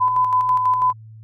sine tone with tremolo, 1007 Hz, B5, 33 cents sharp, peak -13 dBFS, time 0-0.93 s, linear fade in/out 20 ms, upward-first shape square, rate 6.1 Hz, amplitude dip 40%, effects added 110 Hz sine -38 dBFS peak until 1.23 s

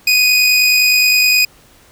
25% pulse tone with amplitude modulation, 2489 Hz, D#7, in tune, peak -4 dBFS, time 0.07-1.45 s, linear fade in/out 5 ms, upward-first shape sine, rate 49.6 Hz, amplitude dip 25%, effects pink hiss -47 dBFS RMS until 1.91 s

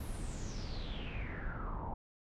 brown noise with low-pass filter sweep, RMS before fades -40 dBFS, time 0-1.94 s, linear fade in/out 5 ms, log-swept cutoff 12000 to 840 Hz, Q 7.1, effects none

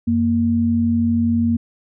sine tone pair together, 92.36 / 233.1 Hz, F#2 / A#3, -3 / 0 cents, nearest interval octave + major third, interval 1603 cents, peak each -22 / -15 dBFS, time 0.07-1.57 s, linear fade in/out 10 ms, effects none

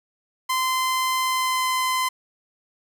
sawtooth tone with pitch glide, 1034 to 1028 Hz, C6 to C6, -21 to -31 cents, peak -17 dBFS, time 0.49-2.09 s, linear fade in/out 10 ms, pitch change -10 cents, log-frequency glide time 1.23-1.65 s, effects 9-bit

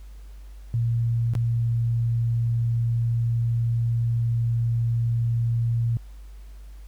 sine tone with dropouts, 116.54 Hz, A#2, in tune, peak -20 dBFS, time 0.74-5.97 s, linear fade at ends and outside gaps 0 ms, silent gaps 1.336-1.352 s, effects added 50 Hz sine -39 dBFS peak until 6.87 s + pink hiss -59 dBFS RMS until 6.87 s

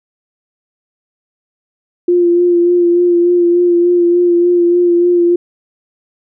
sine tone with vibrato, 349.2 Hz, F4, in tune, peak -7 dBFS, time 2.08-5.36 s, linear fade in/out 5 ms, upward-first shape sine, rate 3.4 Hz, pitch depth 23 cents each way, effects none

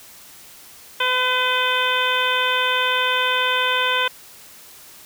harmonic tone with a mistuned harmonic, 505 Hz, B4, 39 cents sharp, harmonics 1 / 2 / 3 / 4 / 5 / 6 / 7, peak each -27 / -23 / -23 / -29 / -25 / -25 / -26 dBFS, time 1-4.08 s, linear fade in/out 5 ms, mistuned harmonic 6, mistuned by +30 cents, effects white hiss -44 dBFS RMS until 5.05 s

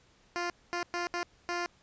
10% pulse tone bursts at uneven times, 349.2 Hz, F4, in tune, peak -23 dBFS, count 5, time 0.36-0.5 / 0.73-0.83 / 0.94-1.07 / 1.14-1.23 / 1.49-1.66 s, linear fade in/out 0 ms, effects pink hiss -64 dBFS RMS until 1.82 s + resampled to 16000 Hz

